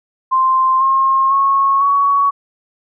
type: tone with pitch steps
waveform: sine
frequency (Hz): 1046.5 / 1071 / 1096 / 1121.6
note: C6 / C6 / C#6 / C#6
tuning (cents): 0 / +40 / -20 / +20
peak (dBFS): -10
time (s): 0.31-2.31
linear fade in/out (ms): 20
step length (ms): 500
effects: none